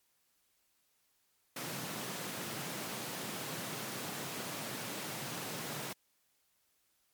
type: high-pass noise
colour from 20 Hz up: pink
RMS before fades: -41 dBFS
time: 1.56-5.93 s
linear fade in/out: 5 ms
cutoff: 120 Hz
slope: 48 dB/octave
effects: white hiss -75 dBFS RMS until 7.13 s + MP3 96 kbps